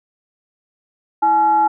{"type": "tone with frequency modulation", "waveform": "sine", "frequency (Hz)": 850, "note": "G#5", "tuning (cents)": 40, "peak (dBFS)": -11, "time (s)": [1.22, 1.68], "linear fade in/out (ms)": 10, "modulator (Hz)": 522, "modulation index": 0.33, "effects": []}